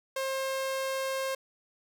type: tone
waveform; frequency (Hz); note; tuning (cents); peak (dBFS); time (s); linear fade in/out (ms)
sawtooth; 533; C5; +32; -26; 0.16-1.35; 5
effects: none